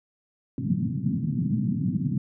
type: band-pass noise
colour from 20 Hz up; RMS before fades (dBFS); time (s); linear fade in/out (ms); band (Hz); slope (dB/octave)
white; -26; 0.58-2.18; 2; 110 to 240; 48
effects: none